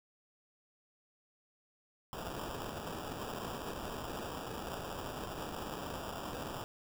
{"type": "noise with sample-and-hold", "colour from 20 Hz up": "white", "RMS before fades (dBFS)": -42, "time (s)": [2.13, 6.64], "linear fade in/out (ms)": 0, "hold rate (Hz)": 2100, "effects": []}